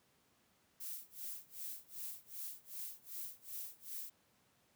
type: noise with tremolo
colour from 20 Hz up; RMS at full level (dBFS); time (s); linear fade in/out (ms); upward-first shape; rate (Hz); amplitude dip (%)
violet; -44; 0.8-4.1; 5; sine; 2.6; 95
effects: pink hiss -73 dBFS RMS until 4.75 s + high-pass 100 Hz 12 dB/octave